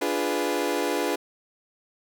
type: chord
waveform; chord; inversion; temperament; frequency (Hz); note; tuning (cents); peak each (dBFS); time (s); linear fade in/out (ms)
30% pulse; D diminished seventh; none; equal with one note detuned; 293.7 / 347.8 / 415.3 / 493.9; D4 / F4 / Ab4 / Cb5; 0 / -7 / 0 / 0; -27; 0.01-1.16; 10
effects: none